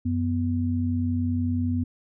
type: tone pair together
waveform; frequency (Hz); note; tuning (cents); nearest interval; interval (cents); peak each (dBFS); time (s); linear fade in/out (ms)
sine; 92.5 / 246.9; F#2 / B3; 0 / 0; octave + perfect fourth; 1700; -25; 0.05-1.84; 10
effects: none